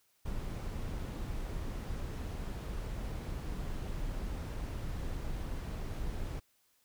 brown noise, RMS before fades -38 dBFS, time 0.25-6.4 s, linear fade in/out 10 ms, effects white hiss -72 dBFS RMS until 6.84 s

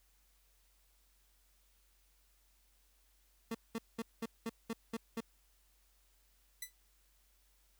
30% pulse tone bursts, 227.2 Hz, A#3, 44 cents flat, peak -34 dBFS, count 8, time 3.51-5.206 s, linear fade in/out 5 ms, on 37 ms, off 200 ms
5% pulse tone with exponential decay, 1996 Hz, B6, 18 cents sharp, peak -28 dBFS, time 6.62-6.73 s, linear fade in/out 5 ms, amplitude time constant 22 ms
effects added 47 Hz sine -70 dBFS peak until 7.79 s + white hiss -73 dBFS RMS until 7.79 s

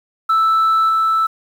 sine tone with level steps, 1318.5 Hz, E6, in tune, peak -9 / -11 dBFS, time 0.29-1.27 s, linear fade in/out 10 ms, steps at 0.89 s, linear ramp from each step 2 ms, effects tanh soft clip ceiling -10 dBFS + 7-bit

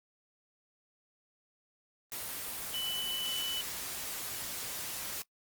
sine tone in noise, 2987 Hz, F#7, 16 cents sharp, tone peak -34 dBFS, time 2.74-3.61 s, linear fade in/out 0 ms, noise white, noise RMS -39 dBFS, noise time 2.12-5.22 s, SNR +2 dB, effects noise-tail reverb RT60 0.1 s tail -22 dB re dry + Opus 24 kbps

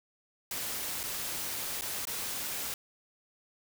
white noise with dropouts, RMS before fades -36 dBFS, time 0.51-2.74 s, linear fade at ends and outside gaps 2 ms, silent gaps 1.032-1.037 / 1.811-1.819 / 2.053-2.071 s, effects none

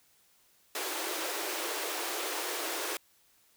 pink high-pass noise, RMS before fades -35 dBFS, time 0.75-2.97 s, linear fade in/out 2 ms, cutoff 310 Hz, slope 96 dB/octave, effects white hiss -66 dBFS RMS until 3.56 s

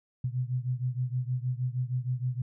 sine beating tone pair, 123.7 / 130.1 Hz, B2 / C3, +3 / -9 cents, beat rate 6.4 Hz, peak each -30 / -32 dBFS, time 0.24-2.42 s, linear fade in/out 5 ms, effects none

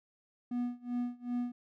triangle tone with tremolo, 243.7 Hz, B3, 23 cents flat, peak -28 dBFS, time 0.51-1.52 s, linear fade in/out 5 ms, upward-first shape sine, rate 2.6 Hz, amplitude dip 95%, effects none

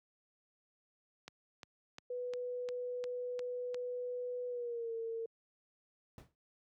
click train, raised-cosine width 0.2 ms, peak -29 dBFS, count 8, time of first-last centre 1.28-3.745 s, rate 2.84 Hz
sine tone with pitch glide, 493.9 to 455.5 Hz, B4 to A#4, 0 to -40 cents, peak -37 dBFS, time 2.1-5.26 s, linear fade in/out 5 ms, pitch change -140 cents, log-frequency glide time 4.48-4.93 s
brown noise with exponential decay, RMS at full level -41 dBFS, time 6.18-6.35 s, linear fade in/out 1 ms, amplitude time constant 35 ms
effects high-pass 100 Hz 12 dB/octave

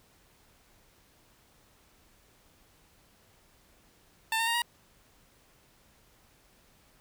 15% pulse tone with pitch steps, 894 / 912.3 / 930.9 / 949.9 Hz, A5 / A#5 / A#5 / A#5, +27 / -38 / -3 / +32 cents, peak -20 dBFS, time 4.32-4.62 s, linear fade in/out 2 ms, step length 75 ms, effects pink hiss -63 dBFS RMS until 7 s

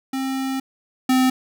square tone pair in turn, 265.9 / 258 Hz, C4 / C4, +28 / -24 cents, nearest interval minor second, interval 52 cents, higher first, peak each -23 / -15 dBFS, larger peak second, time 0.13-0.6 / 1.09-1.3 s, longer first, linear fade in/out 5 ms, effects none

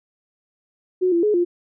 sine tone with pitch steps, 367 / 340.6 / 421.4 / 349.8 Hz, F#4 / F4 / G#4 / F4, -14 / -43 / +25 / +3 cents, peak -15 dBFS, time 1.01-1.45 s, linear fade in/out 20 ms, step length 110 ms, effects none

